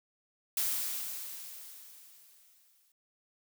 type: noise with exponential decay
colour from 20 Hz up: blue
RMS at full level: -30 dBFS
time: 0.57-2.92 s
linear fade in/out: 2 ms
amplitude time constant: 510 ms
effects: none